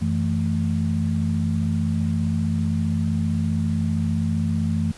sine tone cluster, 92.4 / 165.1 / 220.4 Hz, F#2 / E3 / A3, -2 / +3 / +3 cents, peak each -24 dBFS, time 0.01-4.92 s, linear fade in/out 10 ms, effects pink hiss -45 dBFS RMS until 4.97 s + resampled to 24000 Hz

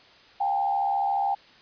sine tone with frequency modulation, 800 Hz, G5, 35 cents sharp, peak -22 dBFS, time 0.4-1.35 s, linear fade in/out 10 ms, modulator 74.2 Hz, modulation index 0.72, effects white hiss -53 dBFS RMS until 1.61 s + resampled to 11025 Hz

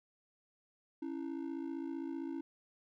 triangle ring-modulated tone, 302.4 Hz, D#4, 49 cents flat, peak -33 dBFS, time 1.02-2.41 s, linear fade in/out 0 ms, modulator 27.7 Hz, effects none

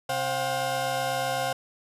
35% pulse tone cluster, 130.5 / 531 / 713 / 781 Hz, C3 / C5 / F5 / G5, -4 / +25 / +36 / -7 cents, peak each -36 / -29 / -28 / -30 dBFS, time 0.09-1.53 s, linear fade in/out 5 ms, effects resampled to 32000 Hz

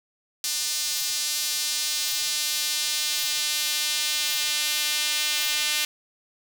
sawtooth tone with high-pass filter sweep, 300.3 Hz, D4, 39 cents sharp, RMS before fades -26 dBFS, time 0.44-5.85 s, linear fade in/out 2 ms, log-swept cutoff 4900 to 3000 Hz, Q 1.3, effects none

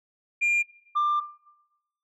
sine tone pair in turn, 2400 / 1189.6 Hz, D7 / D6, +37 / +22 cents, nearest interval octave, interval 1215 cents, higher first, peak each -18 dBFS, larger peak neither, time 0.41-0.63 / 0.95-1.21 s, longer second, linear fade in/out 20 ms, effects noise-tail reverb RT60 1.0 s tail -21 dB re dry + tanh soft clip ceiling -19 dBFS

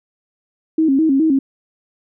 sine tone with vibrato, 293.7 Hz, D4, in tune, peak -11 dBFS, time 0.78-1.39 s, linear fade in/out 5 ms, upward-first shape square, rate 4.8 Hz, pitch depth 140 cents each way, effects none

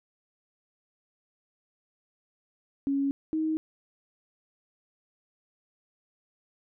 sine tone pair in turn, 277.2 / 315.1 Hz, C#4 / D#4, 0 / +22 cents, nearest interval major second, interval 222 cents, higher second, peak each -24 / -25 dBFS, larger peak first, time 2.87-3.11 / 3.33-3.57 s, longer neither, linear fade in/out 0 ms, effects none

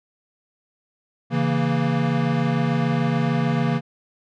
square chord, A# diminished, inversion first, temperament equal with one note detuned, 138.03 / 164.81 / 233.1 Hz, C#3 / E3 / A#3, -7 / 0 / 0 cents, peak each -24 dBFS, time 1.3-3.81 s, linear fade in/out 50 ms, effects low-pass 3000 Hz 12 dB/octave

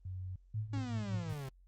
sine tone, 92.5 Hz, F#2, in tune, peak -39 dBFS, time 0.05-0.36 s, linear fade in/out 5 ms
sine tone with tremolo, 107.7 Hz, A2, 37 cents flat, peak -32 dBFS, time 0.54-1.33 s, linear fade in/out 5 ms, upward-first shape triangle, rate 5.3 Hz, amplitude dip 85%
45% pulse exponential sweep, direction down, 285.1 to 129 Hz, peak -40 dBFS, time 0.73-1.49 s, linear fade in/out 5 ms
clicks, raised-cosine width 3 ms, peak -36 dBFS, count 2, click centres 0.778 / 1.145 s
effects added 45 Hz sine -59 dBFS peak until 1.67 s + Opus 24 kbps

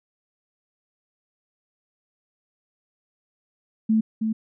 sine tone with echo, 220 Hz, A3, in tune, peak -16 dBFS, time 3.89-4.01 s, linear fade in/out 10 ms, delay 320 ms, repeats 1, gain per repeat -5 dB, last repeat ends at 4.33 s, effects none

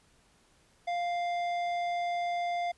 triangle tone with tanh clipping, 698.5 Hz, F5, in tune, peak -31 dBFS, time 0.87-2.72 s, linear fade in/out 10 ms, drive 16 dB, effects pink hiss -65 dBFS RMS until 2.77 s + resampled to 24000 Hz

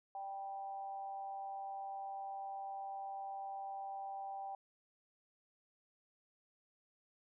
sine tone with amplitude modulation, 784 Hz, G5, in tune, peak -39 dBFS, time 0.15-4.55 s, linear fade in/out 2 ms, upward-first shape sine, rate 192 Hz, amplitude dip 55%, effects none

